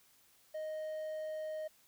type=tone; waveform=triangle; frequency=622.3 Hz; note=D#5; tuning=in tune; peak=-36 dBFS; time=0.54-1.68 s; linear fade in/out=10 ms; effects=white hiss -67 dBFS RMS until 1.87 s